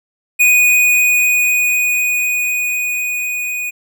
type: tone with level ramp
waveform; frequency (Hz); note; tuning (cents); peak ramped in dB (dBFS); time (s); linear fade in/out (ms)
square; 2476; D#7; -9; -8 to -20; 0.39-3.71; 20
effects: none